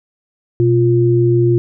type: tone pair together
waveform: sine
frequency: 123.07 / 349.2 Hz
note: B2 / F4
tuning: -6 / 0 cents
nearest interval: octave + tritone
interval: 1806 cents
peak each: -12 dBFS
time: 0.6-1.58 s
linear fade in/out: 0 ms
effects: none